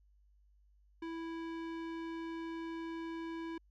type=tone with low-pass filter; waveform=square; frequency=329.6 Hz; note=E4; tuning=in tune; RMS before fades=-42 dBFS; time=1.02-3.58 s; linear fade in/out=5 ms; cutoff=2800 Hz; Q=0.76; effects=added 50 Hz sine -64 dBFS peak until 3.7 s